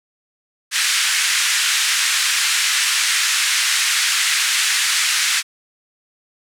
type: band-pass noise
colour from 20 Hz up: pink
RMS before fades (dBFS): -18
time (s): 0.71-5.43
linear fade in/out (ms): 50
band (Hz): 1600 to 9700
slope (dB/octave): 24
effects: none